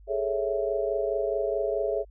sine chord, A major seventh, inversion third, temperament equal, 415.3 / 440 / 554.4 / 659.3 Hz, G#4 / A4 / C#5 / E5, 0 / 0 / 0 / 0 cents, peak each -29 / -33 / -30 / -30 dBFS, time 0.07-2.05 s, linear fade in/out 50 ms, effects added 50 Hz sine -48 dBFS peak until 2.1 s

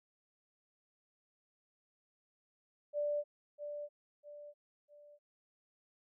sine tone with echo, 587.3 Hz, D5, in tune, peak -32 dBFS, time 2.93-3.24 s, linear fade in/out 50 ms, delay 650 ms, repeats 3, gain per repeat -8 dB, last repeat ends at 5.19 s, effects none

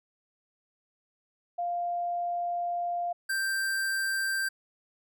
sine / square tone pair in turn, 698.5 / 1571.5 Hz, F5 / G6, 0 / +4 cents, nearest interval octave + major second, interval 1404 cents, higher second, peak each -28 dBFS, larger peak neither, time 1.58-3.13 / 3.29-4.49 s, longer first, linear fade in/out 10 ms, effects none

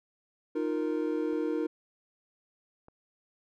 triangle chord, Eb suspended second, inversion none, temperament equal with one note detuned, 309.5 / 349.2 / 466.2 Hz, Eb4 / F4 / Bb4, -9 / 0 / 0 cents, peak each -29 / -32 / -31 dBFS, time 0.55-1.67 s, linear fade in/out 10 ms
clicks, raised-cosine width 1 ms, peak -38 dBFS, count 2, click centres 1.331 / 2.884 s
effects none

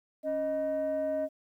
sine tone pair together, 277.2 / 622.3 Hz, C#4 / D#5, 0 / 0 cents, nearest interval octave + major second, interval 1400 cents, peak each -34 / -27 dBFS, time 0.23-1.29 s, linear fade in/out 50 ms, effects tanh soft clip ceiling -25 dBFS + 11-bit

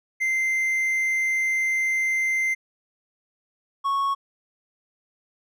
triangle tone pair in turn, 2082 / 1105.2 Hz, C7 / C#6, -9 / -6 cents, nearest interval major seventh, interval 1097 cents, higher first, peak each -19 / -19 dBFS, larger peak neither, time 0.2-2.55 / 3.84-4.15 s, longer first, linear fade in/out 20 ms, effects none

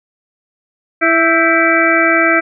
harmonic tone with a mistuned harmonic, 330.2 Hz, E4, 3 cents sharp, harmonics 1 / 2 / 4 / 5 / 6 / 7, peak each -16 / -16 / -16 / -16 / -16 / -16 dBFS, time 1.01-2.41 s, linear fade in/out 20 ms, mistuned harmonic 5, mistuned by -80 cents, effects none

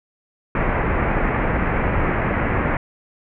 pink low-pass noise, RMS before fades -20 dBFS, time 0.55-2.77 s, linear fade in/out 2 ms, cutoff 2300 Hz, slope 48 dB/octave, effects none

